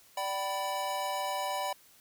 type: chord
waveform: square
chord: G major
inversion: second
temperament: equal with one note detuned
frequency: 587.3 / 767.4 / 987.8 Hz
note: D5 / G5 / B5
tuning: 0 / -37 / 0 cents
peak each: -38 / -36 / -36 dBFS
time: 0.17-1.73 s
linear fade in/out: 5 ms
effects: white hiss -60 dBFS RMS until 2 s